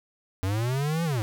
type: linear two-way sweep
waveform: square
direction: up then down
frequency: 90.9 to 171.5 to 101.2 Hz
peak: -25 dBFS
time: 0.43-1.22 s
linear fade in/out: 0 ms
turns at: 1.04 s
effects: none